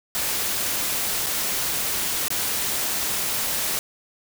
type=noise with dropouts; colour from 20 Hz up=white; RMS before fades=-25 dBFS; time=0.15-3.79 s; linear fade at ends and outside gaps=0 ms; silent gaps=1.262-1.267 / 2.282-2.304 s; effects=none